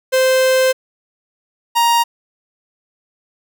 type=tone pair in turn; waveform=45% pulse; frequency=520 / 937.3 Hz; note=C5 / A#5; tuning=-11 / +9 cents; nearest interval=minor seventh; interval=1020 cents; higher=second; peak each=-11 dBFS; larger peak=neither; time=0.12-0.73 / 1.75-2.04 s; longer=first; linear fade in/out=20 ms; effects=none